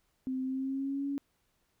sine tone with pitch glide, 260 to 280.3 Hz, C4 to C#4, -11 to +19 cents, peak -31 dBFS, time 0.27-1.18 s, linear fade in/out 0 ms, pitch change +130 cents, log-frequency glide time 0.43-1.07 s, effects pink hiss -75 dBFS RMS until 1.8 s

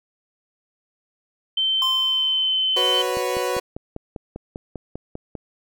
sine tone with pitch glide, 3099 to 3062 Hz, G7 to G7, -21 to -41 cents, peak -18 dBFS, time 1.57-3.02 s, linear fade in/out 5 ms, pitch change -20 cents, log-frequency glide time 1.69-2.53 s
square tone with exponential decay, 1046.5 Hz, C6, in tune, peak -24 dBFS, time 1.82-2.65 s, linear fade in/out 1 ms, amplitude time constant 180 ms
30% pulse chord, F# suspended fourth, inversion none, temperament equal, 370 / 493.9 / 554.4 Hz, F#4 / B4 / C#5, 0 / 0 / 0 cents, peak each -24 / -22 / -25 dBFS, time 2.76-3.6 s, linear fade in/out 10 ms
click train, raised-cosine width 2 ms, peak -18 dBFS, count 12, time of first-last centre 3.17-5.353 s, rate 5.04 Hz
effects none

